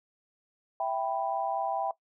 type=chord; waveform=sine; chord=E minor; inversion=none; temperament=equal; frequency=659.3 / 784 / 987.8 Hz; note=E5 / G5 / B5; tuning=0 / 0 / 0 cents; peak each=-32 / -30 / -36 dBFS; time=0.8-1.91 s; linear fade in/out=2 ms; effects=noise-tail reverb RT60 0.1 s tail -18 dB re dry